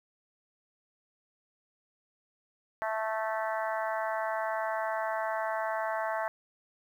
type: harmonic tone with a mistuned harmonic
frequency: 219.8 Hz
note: A3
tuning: 2 cents flat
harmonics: 3 / 4 / 5 / 6 / 7 / 8 / 9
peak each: -33 / -35 / -38 / -42 / -40 / -42 / -44 dBFS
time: 2.82-6.28 s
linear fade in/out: 0 ms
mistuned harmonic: 9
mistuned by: -22 cents
effects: 10-bit